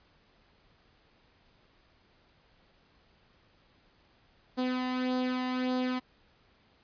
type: tone with flanger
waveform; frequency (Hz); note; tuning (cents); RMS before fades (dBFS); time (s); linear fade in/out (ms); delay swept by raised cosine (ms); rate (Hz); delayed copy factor
sawtooth; 253.7; B3; +47; -31; 4.57-6; 20; 0.2 to 1.06; 1.7; +0.55
effects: pink hiss -65 dBFS RMS until 6.83 s + resampled to 11025 Hz